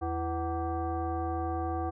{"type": "tone with frequency modulation", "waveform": "sine", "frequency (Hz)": 333.5, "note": "E4", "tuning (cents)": 20, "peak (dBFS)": -29, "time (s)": [0.01, 1.91], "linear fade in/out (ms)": 20, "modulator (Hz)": 415, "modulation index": 1.5, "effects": []}